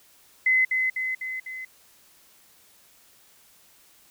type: tone with echo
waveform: sine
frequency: 2039 Hz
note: C7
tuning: 45 cents flat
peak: -17 dBFS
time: 0.46-0.65 s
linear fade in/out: 5 ms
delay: 250 ms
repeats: 4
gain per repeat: -4 dB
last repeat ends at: 1.65 s
effects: white hiss -57 dBFS RMS until 4.1 s